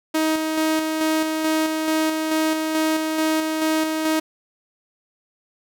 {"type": "tone with tremolo", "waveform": "sawtooth", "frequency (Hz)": 315.2, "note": "D#4", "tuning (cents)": 23, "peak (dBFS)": -14, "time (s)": [0.14, 4.2], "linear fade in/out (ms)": 10, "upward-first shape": "square", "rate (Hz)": 2.3, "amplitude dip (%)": 35, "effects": []}